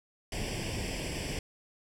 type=noise with comb filter; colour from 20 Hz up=pink; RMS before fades=-35 dBFS; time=0.32-1.39 s; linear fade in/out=2 ms; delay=0.38 ms; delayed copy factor=+0.85; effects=low-pass 9000 Hz 12 dB/octave